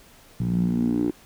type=tone with band-pass filter sweep; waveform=10% pulse; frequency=59 Hz; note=A#1; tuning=22 cents sharp; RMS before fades=-23 dBFS; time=0.4-1.11 s; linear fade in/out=5 ms; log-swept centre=140 to 330 Hz; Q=5; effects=pink hiss -52 dBFS RMS until 1.25 s